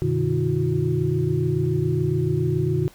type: tone cluster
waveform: sine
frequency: 93 / 124 / 151.1 / 324.9 / 363 Hz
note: F#2 / B2 / D3 / E4 / F#4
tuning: +9 / +7 / +50 / -25 / -33 cents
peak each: -30 / -24 / -23 / -32 / -25 dBFS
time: 0.02-2.88 s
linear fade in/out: 0 ms
effects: pink hiss -51 dBFS RMS until 2.94 s